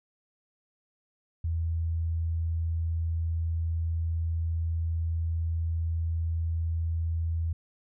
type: tone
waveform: sine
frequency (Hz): 82.41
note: E2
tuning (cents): 0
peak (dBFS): -26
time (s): 1.44-7.53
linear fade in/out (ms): 5
effects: none